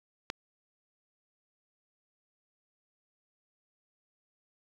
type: click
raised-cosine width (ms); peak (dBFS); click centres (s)
0.2; -15; 0.301
effects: low-pass 7000 Hz 12 dB/octave + 7-bit